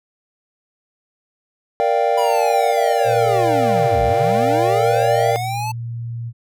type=chord; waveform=triangle; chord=G minor seventh; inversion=first; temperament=equal; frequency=466.2 / 587.3 / 698.5 / 784 Hz; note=Bb4 / D5 / F5 / G5; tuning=0 / 0 / 0 / 0 cents; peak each=-18 dBFS; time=1.8-5.36 s; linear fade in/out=0 ms
type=linear two-way sweep; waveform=square; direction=down then up; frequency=987.8 to 49.72 to 885 Hz; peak=-23 dBFS; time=2.17-5.72 s; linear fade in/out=10 ms; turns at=4.03 s
type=tone; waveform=sine; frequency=117.1 Hz; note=A#2; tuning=8 cents sharp; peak=-24 dBFS; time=3.04-6.33 s; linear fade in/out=50 ms
effects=none